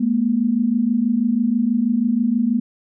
sine tone pair together, 213.6 / 239.8 Hz, G#3 / A#3, +49 / +49 cents, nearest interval major second, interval 200 cents, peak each -20 / -17 dBFS, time 0-2.6 s, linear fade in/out 10 ms, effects none

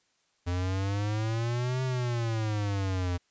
square exponential two-way sweep, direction up then down, 87.31 to 130.81 to 87.31 Hz, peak -28 dBFS, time 0.46-3.18 s, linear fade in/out 20 ms, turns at 1.83 s, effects white hiss -71 dBFS RMS until 3.3 s + resampled to 16000 Hz

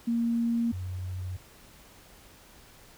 sine tone pair in turn, 233.1 / 91.79 Hz, A#3 / F#2, 0 / -13 cents, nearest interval octave + major third, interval 1613 cents, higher first, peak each -24 / -32 dBFS, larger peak first, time 0.07-0.72 / 0.72-1.37 s, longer neither, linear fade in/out 10 ms, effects pink hiss -54 dBFS RMS until 2.97 s

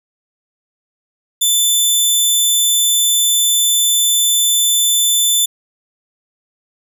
15% pulse tone, 3520 Hz, A7, in tune, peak -4 dBFS, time 1.41-5.46 s, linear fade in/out 10 ms, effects none

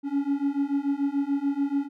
triangle beating tone pair, 277.2 / 284.1 Hz, C#4 / C#4, 0 / +43 cents, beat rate 6.9 Hz, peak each -25 / -24 dBFS, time 0.03-1.89 s, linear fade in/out 50 ms, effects none

